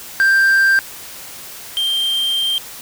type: tone pair in turn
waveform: triangle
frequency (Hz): 1578 / 3165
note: G6 / G7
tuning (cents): +11 / +16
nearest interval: octave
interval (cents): 1205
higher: second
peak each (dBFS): -8 / -14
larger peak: first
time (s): 0.2-0.79 / 1.77-2.58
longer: second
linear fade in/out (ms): 0
effects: white hiss -34 dBFS RMS until 2.81 s